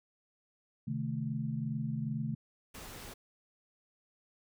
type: chord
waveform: sine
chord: A diminished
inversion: first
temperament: equal with one note detuned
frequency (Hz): 130.81 / 153.24 / 220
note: C3 / Eb3 / A3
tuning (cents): 0 / -26 / 0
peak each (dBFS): -37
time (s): 0.87-2.35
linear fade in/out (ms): 10
type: noise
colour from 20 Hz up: pink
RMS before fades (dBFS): -47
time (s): 2.74-3.14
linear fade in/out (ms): 10
effects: none